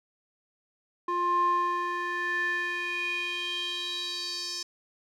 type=tone with band-pass filter sweep; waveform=square; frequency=351.8 Hz; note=F4; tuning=13 cents sharp; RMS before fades=-30 dBFS; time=1.08-4.63 s; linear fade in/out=5 ms; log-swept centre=880 to 5400 Hz; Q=5; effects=none